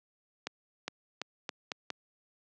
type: accelerating click train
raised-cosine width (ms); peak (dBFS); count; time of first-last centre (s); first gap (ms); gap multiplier
0.2; -17; 6; 0.47-1.903; 410; 0.82
effects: high-pass 200 Hz 12 dB/octave + low-pass 7000 Hz 12 dB/octave